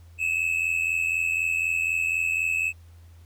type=tone pair together; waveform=triangle; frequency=2553 / 2637 Hz; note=D#7 / E7; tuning=+44 / 0 cents; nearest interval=minor second; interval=56 cents; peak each=-24 dBFS; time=0.18-2.73 s; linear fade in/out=50 ms; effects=added 84 Hz sine -46 dBFS peak until 3.25 s + pink hiss -62 dBFS RMS until 3.25 s